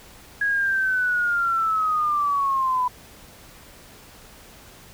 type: linear sweep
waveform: sine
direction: down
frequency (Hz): 1661.2 to 987.8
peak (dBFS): -19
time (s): 0.41-2.88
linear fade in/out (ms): 5
effects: pink hiss -47 dBFS RMS until 4.93 s